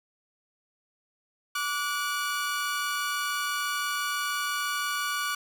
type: tone pair together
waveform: sawtooth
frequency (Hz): 1158 / 1459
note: D6 / F#6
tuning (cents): -25 / -25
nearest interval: major third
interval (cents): 400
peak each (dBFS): -27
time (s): 1.55-5.35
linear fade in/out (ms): 5
effects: none